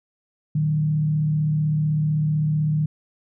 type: tone with frequency modulation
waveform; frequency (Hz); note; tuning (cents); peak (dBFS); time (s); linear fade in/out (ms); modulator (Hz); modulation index
sine; 152.8; D#3; -31; -18; 0.55-2.86; 5; 35.8; 0.37
effects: none